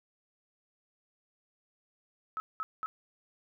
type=tone bursts; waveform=sine; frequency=1293 Hz; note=E6; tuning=34 cents flat; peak=-32 dBFS; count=3; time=2.37-2.86 s; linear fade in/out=0 ms; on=30 ms; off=200 ms; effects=none